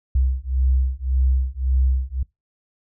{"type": "beating tone pair", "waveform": "sine", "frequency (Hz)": [64, 65.8], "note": ["C2", "C2"], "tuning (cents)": [-38, 10], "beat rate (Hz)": 1.8, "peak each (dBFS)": [-20, -20], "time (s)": [0.15, 2.23], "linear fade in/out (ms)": 5, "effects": ["noise-tail reverb RT60 0.2 s tail -24 dB re dry"]}